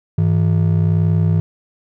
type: ring-modulated tone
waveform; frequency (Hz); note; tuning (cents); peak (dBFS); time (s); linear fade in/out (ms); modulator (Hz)
triangle; 130.81; C3; 0; -7; 0.18-1.4; 0; 30.7
effects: none